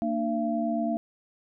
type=tone cluster; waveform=sine; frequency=230.2 / 299.5 / 678 Hz; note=A#3 / D4 / E5; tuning=-22 / +34 / +49 cents; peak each=-28 / -31 / -29 dBFS; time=0.02-0.97 s; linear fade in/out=0 ms; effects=none